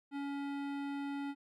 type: tone with hard clipping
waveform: sine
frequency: 281.5 Hz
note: C#4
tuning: 27 cents sharp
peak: -39 dBFS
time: 0.11-1.35 s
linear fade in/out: 50 ms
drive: 17 dB
effects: none